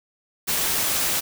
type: noise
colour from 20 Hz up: white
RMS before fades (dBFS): -23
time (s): 0.47-1.21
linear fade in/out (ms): 20
effects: none